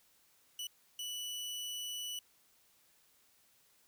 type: tone bursts at uneven times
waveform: sawtooth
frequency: 2960 Hz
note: F#7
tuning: in tune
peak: -36 dBFS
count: 2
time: 0.59-0.67 / 0.99-2.19 s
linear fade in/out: 2 ms
effects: white hiss -69 dBFS RMS until 3.87 s